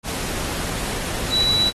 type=tone in noise; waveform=sine; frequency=3933 Hz; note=B7; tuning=8 cents flat; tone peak=-16 dBFS; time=1.3-1.72 s; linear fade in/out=50 ms; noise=pink; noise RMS=-27 dBFS; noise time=0.03-1.73 s; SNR=+8 dB; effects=AAC 32 kbps